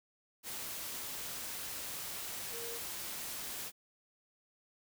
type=tone in noise; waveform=sine; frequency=466.2 Hz; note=A#4; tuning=in tune; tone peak=-45 dBFS; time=2.5-2.8 s; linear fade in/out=50 ms; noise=white; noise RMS=-42 dBFS; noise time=0.43-3.72 s; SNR=-6 dB; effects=none